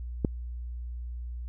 click, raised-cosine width 3 ms, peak -11 dBFS, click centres 0.248 s, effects added 60 Hz sine -34 dBFS peak until 1.48 s

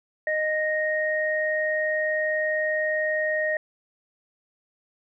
sine tone pair together, 618 / 1864.7 Hz, D#5 / A#6, -12 / 0 cents, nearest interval octave + perfect fifth, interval 1912 cents, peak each -25 dBFS, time 0.27-3.57 s, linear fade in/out 2 ms, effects none

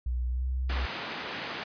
sine tone with pitch glide, 61.3 to 64.05 Hz, B1 to C2, -12 to -36 cents, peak -27 dBFS, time 0.06-0.86 s, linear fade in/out 5 ms, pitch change +76 cents, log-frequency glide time 0.29-0.46 s
white band-pass noise, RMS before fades -37 dBFS, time 0.69-1.64 s, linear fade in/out 10 ms, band 130 to 2700 Hz, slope 12 dB/octave
effects resampled to 11025 Hz

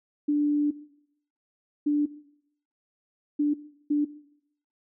sine tone bursts at uneven times, 293.7 Hz, D4, in tune, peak -20 dBFS, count 4, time 0.28-0.71 / 1.86-2.06 / 3.39-3.54 / 3.9-4.05 s, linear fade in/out 10 ms, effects noise-tail reverb RT60 0.7 s tail -17 dB re dry

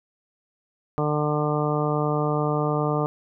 harmonic tone, 149.6 Hz, D3, 32 cents sharp, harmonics 1 / 2 / 3 / 4 / 5 / 6 / 7 / 8, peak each -25 / -29 / -27 / -30 / -31 / -35 / -34 / -31 dBFS, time 0.98-3.06 s, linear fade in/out 0 ms, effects none

